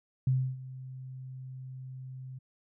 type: tone with ADSR envelope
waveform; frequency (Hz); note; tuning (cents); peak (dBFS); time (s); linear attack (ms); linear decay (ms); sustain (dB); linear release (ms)
sine; 130; C3; -11; -22; 0.27-2.39; 3; 290; -18; 12
effects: none